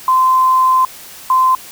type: tone pair in turn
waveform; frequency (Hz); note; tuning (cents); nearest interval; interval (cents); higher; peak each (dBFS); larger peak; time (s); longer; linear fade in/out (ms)
sine; 1034 / 1034; C6 / C6; -21 / -21; unison; 0; neither; -8; neither; 0.08-0.85 / 1.3-1.55; first; 2
effects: white hiss -35 dBFS RMS until 1.71 s